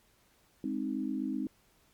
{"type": "chord", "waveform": "sine", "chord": "Ab major", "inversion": "none", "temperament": "equal with one note detuned", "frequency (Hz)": [207.7, 262.8, 311.1], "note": ["Ab3", "C4", "Eb4"], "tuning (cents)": [0, 8, 0], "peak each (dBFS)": [-37, -34, -36], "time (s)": [0.64, 1.47], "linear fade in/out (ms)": 2, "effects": ["pink hiss -67 dBFS RMS until 1.93 s", "MP3 96 kbps"]}